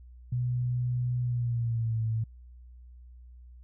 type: tone with pitch glide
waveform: sine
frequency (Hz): 123.47 to 111.92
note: B2 to A2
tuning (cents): 0 to +30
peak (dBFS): -26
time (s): 0.32-2.24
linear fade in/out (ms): 5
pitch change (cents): -170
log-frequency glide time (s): 1.21-1.99
effects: added 61 Hz sine -47 dBFS peak until 3.63 s